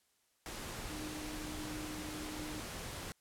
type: tone in noise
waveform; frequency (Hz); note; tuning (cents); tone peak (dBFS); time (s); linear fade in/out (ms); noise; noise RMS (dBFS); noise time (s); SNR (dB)
sine; 305.6; D#4; -31; -44; 0.9-2.6; 0; pink; -44; 0.46-3.12; -3
effects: white hiss -75 dBFS RMS until 3.2 s + low-pass 12000 Hz 12 dB/octave